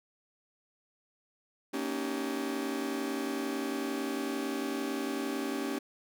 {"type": "chord", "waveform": "40% pulse", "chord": "Eb dominant seventh", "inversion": "second", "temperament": "just", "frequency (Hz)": [233.3, 280, 311.1, 388.9], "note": ["Bb3", "Db4", "Eb4", "G4"], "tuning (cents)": [2, 18, 0, -14], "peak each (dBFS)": [-39, -34, -40, -37], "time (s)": [1.73, 5.79], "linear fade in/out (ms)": 10, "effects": []}